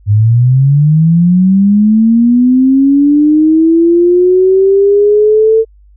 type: linear sweep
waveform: sine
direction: up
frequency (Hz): 100 to 449.6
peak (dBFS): -4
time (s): 0.06-5.65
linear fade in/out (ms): 50
effects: added 50 Hz sine -39 dBFS peak until 5.96 s